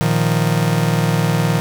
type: chord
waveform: 45% pulse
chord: Bb suspended fourth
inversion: none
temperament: just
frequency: 116.54 / 155.39 / 174.81 Hz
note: Bb2 / Eb3 / F3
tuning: 0 / -2 / +2 cents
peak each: -20 / -17 / -20 dBFS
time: 0.01-1.6 s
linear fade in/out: 0 ms
effects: none